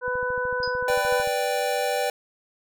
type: harmonic tone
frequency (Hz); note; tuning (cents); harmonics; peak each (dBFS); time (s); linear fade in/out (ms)
498.6; B4; +16; 1 / 2 / 3; -27 / -30 / -28; 0.01-1.25; 50
type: click train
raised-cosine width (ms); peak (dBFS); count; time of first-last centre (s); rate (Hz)
5; -30; 17; 0.08-1.274; 13.4
type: tone with exponential decay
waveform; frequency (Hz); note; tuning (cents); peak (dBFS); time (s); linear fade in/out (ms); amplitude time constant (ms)
sine; 4978; D#8; 0; -25; 0.63-0.81; 1; 37
type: chord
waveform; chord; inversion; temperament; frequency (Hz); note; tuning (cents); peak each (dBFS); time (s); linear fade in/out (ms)
square; G major; first; equal; 493.9 / 587.3 / 784; B4 / D5 / G5; 0 / 0 / 0; -28; 0.88-2.1; 2
effects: none